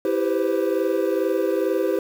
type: chord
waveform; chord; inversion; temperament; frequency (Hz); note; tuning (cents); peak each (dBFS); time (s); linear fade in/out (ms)
triangle; C major seventh; first; equal with one note detuned; 329.6 / 392 / 501.1 / 523.3; E4 / G4 / B4 / C5; 0 / 0 / +25 / 0; -23 / -21 / -24 / -25; 0.05-1.99; 2
effects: 7-bit